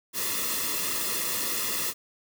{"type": "noise with comb filter", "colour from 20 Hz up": "white", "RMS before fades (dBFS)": -29, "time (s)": [0.13, 1.94], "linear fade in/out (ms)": 50, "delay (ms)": 1.3, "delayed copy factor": -0.8, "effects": []}